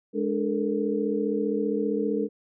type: tone cluster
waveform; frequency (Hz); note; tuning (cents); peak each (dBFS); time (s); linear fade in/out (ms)
sine; 209.4 / 293.6 / 429.3 / 464.5; G#3 / D4 / A4 / A#4; +15 / 0 / -43 / -6; -29; 0.13-2.29; 50
effects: none